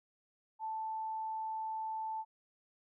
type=tone; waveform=sine; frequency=880 Hz; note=A5; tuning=in tune; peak=-36 dBFS; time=0.59-2.25 s; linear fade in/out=50 ms; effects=none